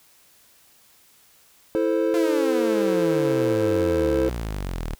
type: chord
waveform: triangle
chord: A minor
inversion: second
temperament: equal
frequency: 329.6 / 440 / 523.3 Hz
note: E4 / A4 / C5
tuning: 0 / 0 / 0 cents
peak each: -21 / -22 / -22 dBFS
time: 1.75-4.29 s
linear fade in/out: 0 ms
type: exponential sweep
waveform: sawtooth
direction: down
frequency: 348.2 to 36.71 Hz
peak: -23 dBFS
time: 2.14-4.95 s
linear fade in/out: 0 ms
effects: white hiss -56 dBFS RMS until 4.99 s